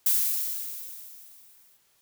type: noise with exponential decay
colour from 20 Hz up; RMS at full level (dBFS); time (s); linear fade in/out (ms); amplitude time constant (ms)
violet; -21; 0.06-1.77; 5; 370
effects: white hiss -66 dBFS RMS until 2.01 s